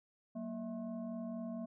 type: tone with frequency modulation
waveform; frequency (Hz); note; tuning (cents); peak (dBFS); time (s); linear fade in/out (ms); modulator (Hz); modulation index
sine; 233.1; A#3; 0; -39; 0.35-1.66; 10; 422; 0.9
effects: none